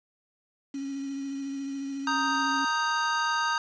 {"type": "tone with vibrato", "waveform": "sine", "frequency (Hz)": 275.1, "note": "C#4", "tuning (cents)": -13, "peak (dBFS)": -31, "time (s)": [0.74, 2.65], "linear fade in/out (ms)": 5, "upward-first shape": "triangle", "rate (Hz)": 14, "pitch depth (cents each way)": 25}
{"type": "chord", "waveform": "square", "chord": "Eb major", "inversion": "second", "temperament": "equal", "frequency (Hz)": [932.3, 1244.5, 1568], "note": ["Bb5", "Eb6", "G6"], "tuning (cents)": [0, 0, 0], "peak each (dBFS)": -30, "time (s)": [2.07, 3.58], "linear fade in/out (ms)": 2}
{"effects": ["resampled to 16000 Hz", "8-bit"]}